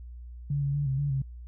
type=tone with pitch steps; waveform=sine; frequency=142.7 / 140.1 / 144.3 / 133.5 / 143.2 / 134.8 Hz; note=D3 / C#3 / D3 / C3 / D3 / C#3; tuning=-49 / +19 / -30 / +35 / -43 / -48 cents; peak=-25 dBFS; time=0.5-1.22 s; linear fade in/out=5 ms; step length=120 ms; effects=added 60 Hz sine -40 dBFS peak until 1.47 s